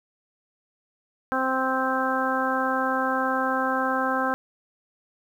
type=harmonic tone; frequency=261.6 Hz; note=C4; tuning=in tune; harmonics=1 / 2 / 3 / 4 / 5 / 6; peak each=-29 / -29 / -29 / -29 / -29 / -29 dBFS; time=1.32-4.34 s; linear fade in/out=0 ms; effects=9-bit